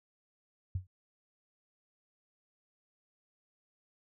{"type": "tone with exponential decay", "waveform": "sine", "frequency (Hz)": 92.5, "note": "F#2", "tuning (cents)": 0, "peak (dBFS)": -28, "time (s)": [0.75, 0.87], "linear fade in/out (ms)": 5, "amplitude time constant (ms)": 26, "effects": []}